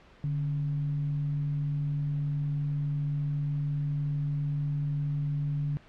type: tone with frequency modulation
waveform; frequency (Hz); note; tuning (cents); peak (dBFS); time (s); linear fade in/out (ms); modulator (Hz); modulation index
sine; 146.1; D3; -9; -27; 0.24-5.77; 0; 126; 0.22
effects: pink hiss -56 dBFS RMS until 5.88 s + low-pass 3000 Hz 12 dB/octave